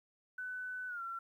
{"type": "tone with pitch glide", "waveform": "sine", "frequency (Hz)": [1500, 1359.7], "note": ["F#6", "F6"], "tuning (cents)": [23, -47], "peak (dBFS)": -39, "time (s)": [0.38, 1.19], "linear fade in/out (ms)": 5, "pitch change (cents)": -170, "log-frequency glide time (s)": [0.88, 1.02], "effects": ["12-bit"]}